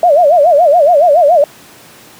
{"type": "tone with vibrato", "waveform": "sine", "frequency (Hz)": 636, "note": "D#5", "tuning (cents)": 38, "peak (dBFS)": -4, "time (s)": [0.03, 1.44], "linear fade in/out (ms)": 2, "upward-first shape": "sine", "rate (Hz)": 7.1, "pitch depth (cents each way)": 220, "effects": ["pink hiss -38 dBFS RMS until 2.19 s", "high-pass 150 Hz 12 dB/octave"]}